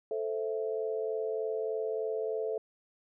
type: chord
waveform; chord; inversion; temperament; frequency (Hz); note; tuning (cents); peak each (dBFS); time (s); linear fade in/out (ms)
sine; A minor; none; equal; 440 / 523.3 / 659.3; A4 / C5 / E5; 0 / 0 / 0; -32 / -38 / -38; 0.11-2.58; 2
effects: none